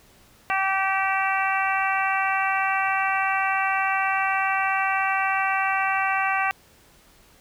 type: harmonic tone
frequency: 386.2 Hz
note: G4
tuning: 26 cents flat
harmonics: 2 / 3 / 4 / 5 / 6 / 7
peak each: -25 / -27 / -28 / -29 / -30 / -30 dBFS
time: 0.5-6.51 s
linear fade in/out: 0 ms
effects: pink hiss -55 dBFS RMS until 7.4 s